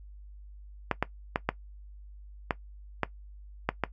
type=clicks; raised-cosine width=0.5 ms; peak=-10 dBFS; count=8; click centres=0.913 / 1.026 / 1.359 / 1.49 / 2.508 / 3.033 / 3.69 / 3.837 s; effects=noise-tail reverb RT60 0.1 s tail -17 dB re dry + added 50 Hz sine -45 dBFS peak until 3.92 s